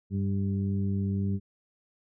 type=harmonic tone with a mistuned harmonic; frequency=98 Hz; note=G2; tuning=in tune; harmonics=1 / 2 / 3 / 4; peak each=-28 / -29 / -43 / -42 dBFS; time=0.1-1.4 s; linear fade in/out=50 ms; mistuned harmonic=4; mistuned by=+16 cents; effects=none